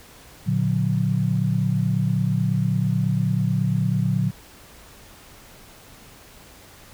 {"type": "chord", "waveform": "sine", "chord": "Bb augmented", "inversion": "none", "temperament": "just", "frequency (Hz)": [116.54, 145.68, 182.1], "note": ["Bb2", "D3", "F#3"], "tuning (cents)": [0, -14, -27], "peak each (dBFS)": -23, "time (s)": [0.46, 4.31], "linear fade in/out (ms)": 20, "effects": ["pink hiss -47 dBFS RMS until 6.93 s"]}